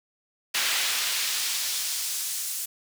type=noise with high-pass filter sweep; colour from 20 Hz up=brown; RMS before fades=-28 dBFS; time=0.54-2.66 s; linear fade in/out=10 ms; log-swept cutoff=2400 to 8300 Hz; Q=0.81; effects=none